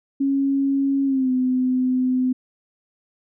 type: tone with pitch glide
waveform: sine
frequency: 274.9 to 255 Hz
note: C#4 to C4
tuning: -14 to -44 cents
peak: -17 dBFS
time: 0.2-2.33 s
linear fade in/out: 10 ms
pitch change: -130 cents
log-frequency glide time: 1.05-1.31 s
effects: none